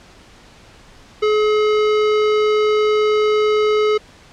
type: tone with hard clipping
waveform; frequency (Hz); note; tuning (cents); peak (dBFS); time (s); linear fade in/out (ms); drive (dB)
sine; 425.5; G#4; +42; -15; 1.22-3.98; 10; 17
effects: pink hiss -45 dBFS RMS until 4.32 s + low-pass 6000 Hz 12 dB/octave